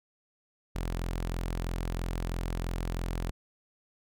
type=tone; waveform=sawtooth; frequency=43.04 Hz; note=F1; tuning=25 cents flat; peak=-27 dBFS; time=0.75-3.31 s; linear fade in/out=10 ms; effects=none